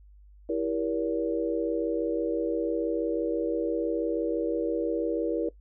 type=chord; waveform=sine; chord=E diminished seventh; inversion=none; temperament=just; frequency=329.6 / 395.6 / 474.7 / 569.6 Hz; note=E4 / G4 / Bb4 / Db5; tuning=0 / +16 / +31 / +47 cents; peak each=-29 / -35 / -29 / -33 dBFS; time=0.49-5.49 s; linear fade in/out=5 ms; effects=noise-tail reverb RT60 0.1 s tail -18 dB re dry + added 50 Hz sine -50 dBFS peak until 5.6 s